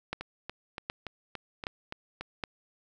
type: two click trains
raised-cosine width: 0.3 ms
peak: -21 / -16 dBFS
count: 8 / 4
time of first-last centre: 0.21-2.21 / 0.13-2.438 s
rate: 3.5 / 1.3 Hz
effects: none